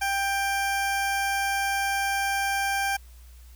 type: tone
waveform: 20% pulse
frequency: 790 Hz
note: G5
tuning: 13 cents sharp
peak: -19 dBFS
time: 0.01-2.97 s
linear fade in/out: 10 ms
effects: added 60 Hz sine -45 dBFS peak until 3.55 s + white hiss -58 dBFS RMS until 3.55 s